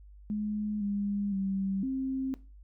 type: tone with pitch steps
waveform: sine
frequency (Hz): 210.4 / 202.3 / 193.7 / 264.8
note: G#3 / G#3 / G3 / C4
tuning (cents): +23 / -45 / -20 / +21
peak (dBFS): -29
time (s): 0.3-2.34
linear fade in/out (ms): 0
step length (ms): 510
effects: noise-tail reverb RT60 0.3 s tail -18 dB re dry + added 50 Hz sine -49 dBFS peak until 2.63 s